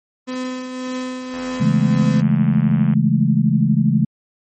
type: tone with tremolo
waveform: 35% pulse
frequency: 254.9 Hz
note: C4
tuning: 45 cents flat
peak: -20 dBFS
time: 0.27-2.22 s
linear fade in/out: 20 ms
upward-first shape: triangle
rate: 1.8 Hz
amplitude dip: 50%
type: click train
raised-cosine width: 0.5 ms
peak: -19 dBFS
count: 137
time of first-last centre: 1.34-2.936 s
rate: 85.2 Hz
type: chord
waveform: sine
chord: A major seventh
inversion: first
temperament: equal with one note detuned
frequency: 137.71 / 164.81 / 207.7 / 220 Hz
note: C#3 / E3 / G#3 / A3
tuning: -11 / 0 / 0 / 0 cents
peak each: -18 dBFS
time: 1.6-4.05 s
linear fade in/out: 10 ms
effects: MP3 32 kbps